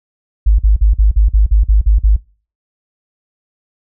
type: tone bursts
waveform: sine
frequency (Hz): 51.8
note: G#1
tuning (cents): -4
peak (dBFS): -5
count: 10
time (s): 0.46-2.165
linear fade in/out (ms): 10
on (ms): 130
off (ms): 45
effects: noise-tail reverb RT60 0.4 s tail -24 dB re dry